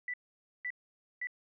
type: tone bursts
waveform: sine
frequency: 1975.5 Hz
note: B6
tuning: in tune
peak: -34 dBFS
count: 3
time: 0.08-1.271 s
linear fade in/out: 2 ms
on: 57 ms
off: 510 ms
effects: none